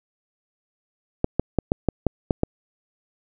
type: clicks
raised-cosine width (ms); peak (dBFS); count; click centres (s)
2; -5; 8; 1.244 / 1.396 / 1.587 / 1.719 / 1.887 / 2.067 / 2.308 / 2.434
effects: none